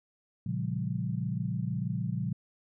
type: chord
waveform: sine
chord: G half-diminished seventh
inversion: first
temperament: equal with one note detuned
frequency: 116.54 / 138.59 / 174.61 / 200.9 Hz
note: Bb2 / Db3 / F3 / G3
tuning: 0 / 0 / 0 / +43 cents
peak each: -34 / -35 / -34 / -38 dBFS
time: 0.46-2.33 s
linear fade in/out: 5 ms
effects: none